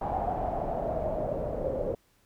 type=noise with low-pass filter sweep; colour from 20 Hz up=pink; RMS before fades=-31 dBFS; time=0.01-1.95 s; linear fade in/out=5 ms; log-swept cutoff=800 to 530 Hz; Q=7.2; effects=pink hiss -67 dBFS RMS until 2.25 s